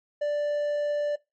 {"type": "tone", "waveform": "triangle", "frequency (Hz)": 587.3, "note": "D5", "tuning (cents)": 0, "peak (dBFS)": -22, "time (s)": [0.21, 1.16], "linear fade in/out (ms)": 10, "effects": ["noise-tail reverb RT60 0.2 s tail -21 dB re dry", "MP3 32 kbps"]}